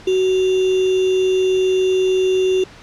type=tone with sample-and-hold; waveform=sine; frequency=374 Hz; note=F#4; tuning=19 cents sharp; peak=-13 dBFS; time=0.07-2.64 s; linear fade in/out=5 ms; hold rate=3150 Hz; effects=pink hiss -41 dBFS RMS until 2.82 s + low-pass 5000 Hz 12 dB/octave